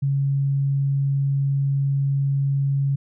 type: tone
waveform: sine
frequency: 138.59 Hz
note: C#3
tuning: in tune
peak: -18 dBFS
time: 0.02-2.96 s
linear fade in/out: 10 ms
effects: none